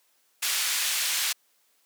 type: band-pass noise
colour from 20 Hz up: pink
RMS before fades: -27 dBFS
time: 0.42-1.33 s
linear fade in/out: 10 ms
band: 2300 to 14000 Hz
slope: 12 dB/octave
effects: white hiss -67 dBFS RMS until 1.85 s + high-pass 300 Hz 12 dB/octave